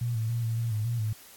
sine tone with pitch steps, 119.6 / 111.7 / 117.7 / 113.8 / 116.2 / 107.3 / 118.5 / 108.6 Hz, A#2 / A2 / A#2 / A#2 / A#2 / A2 / A#2 / A2, +45 / +27 / +17 / -41 / -5 / -43 / +29 / -22 cents, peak -26 dBFS, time 0.01-1.13 s, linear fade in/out 5 ms, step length 140 ms, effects white hiss -51 dBFS RMS until 1.36 s + AAC 64 kbps

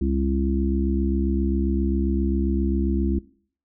harmonic tone, 67.5 Hz, C#2, 45 cents flat, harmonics 1 / 3 / 4 / 5, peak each -23 / -26 / -28 / -27 dBFS, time 0.01-3.19 s, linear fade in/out 5 ms, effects noise-tail reverb RT60 0.5 s tail -19 dB re dry

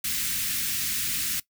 white band-stop noise, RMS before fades -28 dBFS, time 0.04-1.4 s, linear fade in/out 5 ms, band 270 to 1600 Hz, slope 24 dB/octave, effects noise-tail reverb RT60 0.1 s tail -19 dB re dry

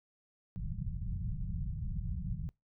pink low-pass noise, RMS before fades -37 dBFS, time 0.56-2.49 s, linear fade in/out 0 ms, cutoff 190 Hz, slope 96 dB/octave, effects noise-tail reverb RT60 0.2 s tail -24 dB re dry

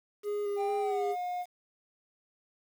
triangle tone with vibrato, 410 Hz, G#4, 22 cents flat, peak -28 dBFS, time 0.23-1.16 s, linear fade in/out 50 ms, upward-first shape square, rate 2.2 Hz, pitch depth 15 cents each way
triangle tone with pitch glide, 791 to 717 Hz, G5 to F5, +15 to +45 cents, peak -30 dBFS, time 0.56-1.46 s, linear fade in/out 50 ms, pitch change -170 cents, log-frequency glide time 0.79-1.05 s
effects 9-bit

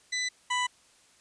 20% pulse tone pair in turn, 1997 / 992.2 Hz, B6 / B5, +19 / +8 cents, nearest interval octave, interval 1211 cents, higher first, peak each -23 / -21 dBFS, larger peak second, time 0.12-0.29 / 0.5-0.67 s, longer neither, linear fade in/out 10 ms, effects white hiss -61 dBFS RMS until 1.2 s + resampled to 22050 Hz

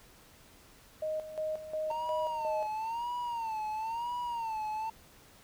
sine tone with tremolo, 622.3 Hz, D#5, in tune, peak -31 dBFS, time 1.02-2.67 s, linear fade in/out 5 ms, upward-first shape square, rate 2.8 Hz, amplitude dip 70%
triangle tone with vibrato, 913 Hz, A#5, 36 cents flat, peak -31 dBFS, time 1.9-4.9 s, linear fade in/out 5 ms, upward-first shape sine, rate 0.99 Hz, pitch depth 110 cents each way
effects pink hiss -58 dBFS RMS until 5.43 s

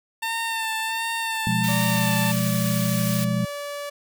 15% pulse tone with vibrato, 900 Hz, A5, 39 cents sharp, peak -18 dBFS, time 0.22-2.32 s, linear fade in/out 10 ms, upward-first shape sine, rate 1.4 Hz, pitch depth 28 cents each way
sine chord, F diminished, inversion second, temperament equal, 123.47 / 174.61 / 207.7 Hz, Cb3 / F3 / Ab3, 0 / 0 / 0 cents, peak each -25 dBFS, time 1.47-3.45 s, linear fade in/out 0 ms
white high-pass noise, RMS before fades -31 dBFS, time 1.63-3.25 s, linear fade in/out 10 ms, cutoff 1600 Hz, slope 12 dB/octave
sawtooth tone with pitch glide, 581 to 576.3 Hz, D5 to D5, -19 to -33 cents, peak -26 dBFS, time 1.68-3.9 s, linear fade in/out 10 ms, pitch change -14 cents, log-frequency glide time 2.36-2.53 s
effects none

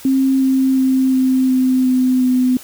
sine tone with pitch steps, 266.7 / 264.4 / 262.1 / 259.9 / 257.6 / 255.4 / 253.2 Hz, C4 / C4 / C4 / C4 / C4 / C4 / B3, +33 / +18 / +3 / -11 / -27 / -42 / +43 cents, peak -11 dBFS, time 0.05-2.57 s, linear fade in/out 2 ms, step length 360 ms, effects white hiss -38 dBFS RMS until 2.63 s

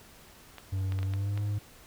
clicks, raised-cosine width 0.3 ms, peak -26 dBFS, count 6, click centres 0.583 / 0.922 / 0.989 / 1.03 / 1.137 / 1.376 s
triangle tone with pitch glide, 95.6 to 103.06 Hz, G2 to G#2, -43 to -13 cents, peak -26 dBFS, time 0.72-1.59 s, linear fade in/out 10 ms, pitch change +130 cents, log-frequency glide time 1.04-1.4 s
effects pink hiss -54 dBFS RMS until 1.86 s

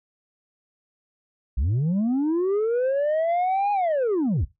sine linear two-way sweep, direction up then down, 53.5 to 830 to 54 Hz, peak -17 dBFS, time 1.57-4.45 s, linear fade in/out 10 ms, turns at 3.72 s, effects noise-tail reverb RT60 0.2 s tail -19 dB re dry + tanh soft clip ceiling -19 dBFS

